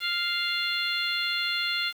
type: harmonic tone with a mistuned harmonic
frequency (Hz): 698.5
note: F5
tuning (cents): 0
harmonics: 2 / 3 / 4 / 5 / 6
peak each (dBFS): -32 / -32 / -32 / -32 / -32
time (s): 0-1.93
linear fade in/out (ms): 50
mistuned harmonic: 5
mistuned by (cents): -18
effects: 8-bit